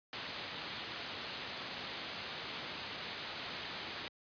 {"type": "low-pass noise", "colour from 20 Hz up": "white", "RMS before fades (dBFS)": -44, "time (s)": [0.13, 4.08], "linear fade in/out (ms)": 0, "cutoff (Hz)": 4600, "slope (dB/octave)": 48, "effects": ["high-pass 80 Hz 12 dB/octave", "resampled to 11025 Hz"]}